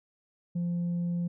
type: tone with tanh clipping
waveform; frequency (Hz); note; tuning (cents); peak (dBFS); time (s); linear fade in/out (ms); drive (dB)
sine; 173.5; F3; -11; -28; 0.55-1.28; 10; 1
effects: none